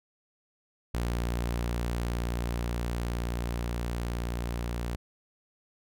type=tone with level ramp; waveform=sawtooth; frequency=59 Hz; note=A#1; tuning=22 cents sharp; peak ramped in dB=-24 to -27 dBFS; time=0.94-4.96 s; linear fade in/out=5 ms; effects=none